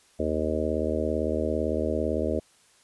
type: harmonic tone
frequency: 77.8 Hz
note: D#2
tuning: in tune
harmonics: 1 / 3 / 4 / 5 / 6 / 7 / 8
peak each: -32 / -32 / -32 / -32 / -32 / -32 / -32 dBFS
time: 0.19-2.4 s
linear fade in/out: 10 ms
effects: white hiss -60 dBFS RMS until 2.83 s + resampled to 24000 Hz